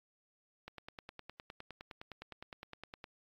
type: click train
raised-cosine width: 0.3 ms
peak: -30 dBFS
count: 24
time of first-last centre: 0.68-3.041 s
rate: 9.74 Hz
effects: AAC 32 kbps